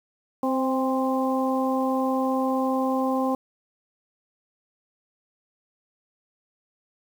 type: harmonic tone with a mistuned harmonic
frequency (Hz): 261.6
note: C4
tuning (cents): 0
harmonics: 1 / 2 / 3 / 4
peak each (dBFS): -24 / -27 / -29 / -30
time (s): 0.43-3.35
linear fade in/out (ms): 2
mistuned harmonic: 3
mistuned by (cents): +26
effects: 8-bit